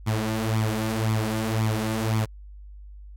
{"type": "tone with flanger", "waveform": "sawtooth", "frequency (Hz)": 110, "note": "A2", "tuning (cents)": 0, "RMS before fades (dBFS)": -25, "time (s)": [0.06, 2.26], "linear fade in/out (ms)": 20, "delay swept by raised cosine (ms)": [0.87, 5.77], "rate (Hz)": 1.9, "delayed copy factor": 0.65, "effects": ["added 50 Hz sine -40 dBFS peak until 3.16 s", "AAC 64 kbps"]}